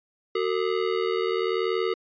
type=ring-modulated tone; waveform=square; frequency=413.8 Hz; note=G#4; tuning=6 cents flat; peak=-21 dBFS; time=0.35-1.94 s; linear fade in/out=5 ms; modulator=40.4 Hz; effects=resampled to 11025 Hz